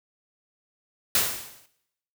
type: noise with exponential decay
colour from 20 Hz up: white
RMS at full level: -19 dBFS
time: 1.15-1.66 s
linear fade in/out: 2 ms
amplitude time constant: 110 ms
effects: noise-tail reverb RT60 0.8 s tail -17 dB re dry